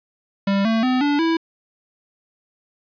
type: tone with pitch steps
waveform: square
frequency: 197.6 / 224.4 / 254.8 / 289.3 / 328.5 Hz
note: G3 / A3 / C4 / D4 / E4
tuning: +14 / +34 / -46 / -26 / -6 cents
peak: -17 dBFS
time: 0.47-1.37 s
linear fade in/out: 5 ms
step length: 180 ms
effects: resampled to 11025 Hz + 8-bit

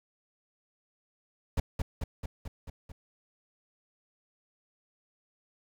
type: noise with echo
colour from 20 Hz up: brown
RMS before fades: -26 dBFS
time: 1.57-1.6 s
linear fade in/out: 5 ms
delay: 220 ms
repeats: 6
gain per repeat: -3 dB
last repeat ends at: 2.92 s
effects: none

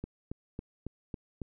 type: click train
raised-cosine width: 3 ms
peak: -24 dBFS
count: 6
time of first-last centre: 0.04-1.417 s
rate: 3.63 Hz
effects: none

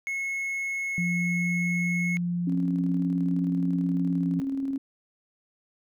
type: tone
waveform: triangle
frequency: 2181 Hz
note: C#7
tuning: 29 cents flat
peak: -26 dBFS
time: 0.07-2.17 s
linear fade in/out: 0 ms
type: tone with pitch glide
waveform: sine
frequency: 174.61 to 173 Hz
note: F3 to F3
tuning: 0 to -16 cents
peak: -25 dBFS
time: 0.98-4.4 s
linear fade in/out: 0 ms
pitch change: -16 cents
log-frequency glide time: 4.05-4.15 s
type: tone with tremolo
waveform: sine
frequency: 271.8 Hz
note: C#4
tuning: 34 cents flat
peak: -25 dBFS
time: 2.47-4.78 s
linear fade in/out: 5 ms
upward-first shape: square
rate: 19 Hz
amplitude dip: 30%
effects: none

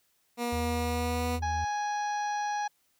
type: tone with pitch glide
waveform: 15% pulse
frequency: 239.3 to 244.9 Hz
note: A#3 to B3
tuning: +46 to -14 cents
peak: -23 dBFS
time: 0.37-1.4 s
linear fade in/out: 50 ms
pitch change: +40 cents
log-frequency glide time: 0.68-1.28 s
type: tone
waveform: triangle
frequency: 80.9 Hz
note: E2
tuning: 32 cents flat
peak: -30 dBFS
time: 0.52-1.65 s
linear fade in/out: 10 ms
type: harmonic tone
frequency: 830.6 Hz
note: G#5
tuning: in tune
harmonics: 1 / 2 / 3 / 4 / 5 / 6 / 7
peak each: -29 / -38 / -48 / -52 / -49 / -56 / -46 dBFS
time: 1.42-2.68 s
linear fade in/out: 10 ms
effects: white hiss -71 dBFS RMS until 2.99 s

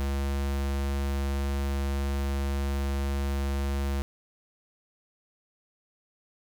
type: tone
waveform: square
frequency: 69.3 Hz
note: C#2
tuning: in tune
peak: -27 dBFS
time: 0-4.02 s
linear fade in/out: 0 ms
effects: none

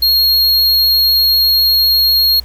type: tone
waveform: square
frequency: 4273 Hz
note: C8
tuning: 36 cents sharp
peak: -9 dBFS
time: 0.02-2.4 s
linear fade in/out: 5 ms
effects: added 60 Hz sine -29 dBFS peak until 2.44 s + pink hiss -45 dBFS RMS until 2.44 s

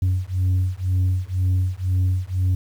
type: beating tone pair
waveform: sine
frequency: 91.4 / 93.4 Hz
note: F#2 / F#2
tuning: -21 / +17 cents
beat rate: 2 Hz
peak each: -19 dBFS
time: 0.02-2.55 s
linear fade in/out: 5 ms
effects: tanh soft clip ceiling -15 dBFS + 8-bit

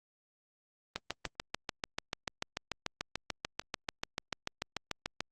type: click train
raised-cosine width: 0.2 ms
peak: -16 dBFS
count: 30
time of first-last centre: 0.96-5.206 s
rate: 6.83 Hz
effects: Opus 24 kbps

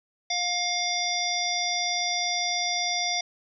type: harmonic tone with a mistuned harmonic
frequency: 709 Hz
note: F5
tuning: 26 cents sharp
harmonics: 1 / 3 / 5 / 7 / 8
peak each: -31 / -31 / -31 / -31 / -31 dBFS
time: 0.3-3.21 s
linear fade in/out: 5 ms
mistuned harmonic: 7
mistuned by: -35 cents
effects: none

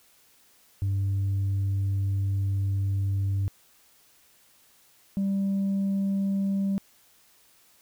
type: tone pair in turn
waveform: sine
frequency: 98.1 / 196.2 Hz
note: G2 / G3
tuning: +2 / +2 cents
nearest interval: octave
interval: 1200 cents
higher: second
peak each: -21 dBFS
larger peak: neither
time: 0.82-3.48 / 5.17-6.78 s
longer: first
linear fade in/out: 0 ms
effects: tanh soft clip ceiling -22 dBFS + white hiss -60 dBFS RMS until 7.81 s

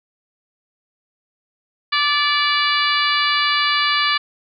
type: harmonic tone with a mistuned harmonic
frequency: 580 Hz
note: D5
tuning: 22 cents flat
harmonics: 2 / 3 / 4 / 5 / 6 / 7 / 8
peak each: -20 / -22 / -23 / -24 / -25 / -25 / -26 dBFS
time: 1.92-4.18 s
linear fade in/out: 10 ms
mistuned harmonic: 2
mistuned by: +19 cents
effects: none

